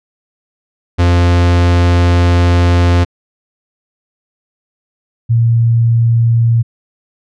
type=tone pair in turn; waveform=45% pulse / sine; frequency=87.31 / 116.04 Hz; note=F2 / A#2; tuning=0 / -7 cents; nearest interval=perfect fourth; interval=493 cents; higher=second; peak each=-7 dBFS; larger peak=neither; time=0.98-3.05 / 5.29-6.63 s; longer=first; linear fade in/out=20 ms; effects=low-pass 5000 Hz 12 dB/octave